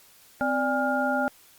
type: tone cluster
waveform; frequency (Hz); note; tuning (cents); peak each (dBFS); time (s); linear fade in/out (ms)
sine; 258 / 587 / 815 / 1409; C4 / D5 / G#5 / F6; -24 / -1 / -33 / +15; -28; 0.41-1.28; 0
effects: white hiss -55 dBFS RMS until 1.58 s + Opus 48 kbps